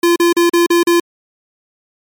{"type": "tone bursts", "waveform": "square", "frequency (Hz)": 343.5, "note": "F4", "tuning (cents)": -29, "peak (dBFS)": -9, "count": 6, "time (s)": [0.03, 1], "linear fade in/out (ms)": 5, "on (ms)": 130, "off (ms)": 38, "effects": ["MP3 96 kbps"]}